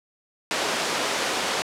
pink band-pass noise, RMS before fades -26 dBFS, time 0.51-1.62 s, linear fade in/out 0 ms, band 400 to 6900 Hz, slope 12 dB/octave, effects low-pass 12000 Hz 12 dB/octave

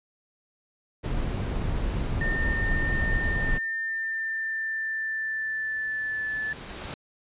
brown noise, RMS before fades -27 dBFS, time 1.03-3.59 s, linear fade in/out 20 ms
sine tone with pitch glide, 1815 to 1742.1 Hz, A#6 to A6, -47 to -18 cents, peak -27 dBFS, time 2.21-6.53 s, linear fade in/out 2 ms, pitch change -71 cents, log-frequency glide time 3.15-6.37 s
pink noise with exponential growth, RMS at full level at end -35 dBFS, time 4.73-6.94 s, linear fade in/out 1 ms, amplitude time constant 480 ms
effects resampled to 8000 Hz

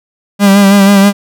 45% pulse tone with vibrato, 198.8 Hz, G3, 25 cents sharp, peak -3 dBFS, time 0.39-1.13 s, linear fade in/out 50 ms, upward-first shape sine, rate 6.2 Hz, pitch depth 37 cents each way, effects none

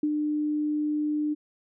sine tone with ADSR envelope, 300 Hz, D4, 37 cents sharp, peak -21 dBFS, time 0.03-1.35 s, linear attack 4 ms, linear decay 56 ms, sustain -3 dB, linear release 24 ms, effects none

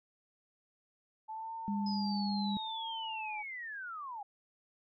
sine tone with vibrato, 870 Hz, A5, 20 cents flat, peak -39 dBFS, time 1.28-3.43 s, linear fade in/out 20 ms, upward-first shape sine, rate 0.77 Hz, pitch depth 63 cents each way
sine tone with pitch glide, 203.4 to 201.2 Hz, G#3 to G3, -36 to +45 cents, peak -32 dBFS, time 1.68-2.57 s, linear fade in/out 0 ms, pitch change -19 cents, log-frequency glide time 1.79-1.94 s
sine linear sweep, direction down, 5090 to 784 Hz, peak -40 dBFS, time 1.86-4.23 s, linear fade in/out 5 ms
effects none

